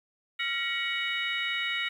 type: tone cluster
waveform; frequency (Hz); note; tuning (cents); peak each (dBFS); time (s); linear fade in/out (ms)
sine; 1382 / 1906 / 2231 / 2937 / 3767; F6 / A#6 / C#7 / F#7 / A#7; -19 / +38 / +11 / -13 / +17; -37 / -33 / -32 / -34 / -36; 0.39-1.89; 10
effects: tanh soft clip ceiling -18 dBFS + 10-bit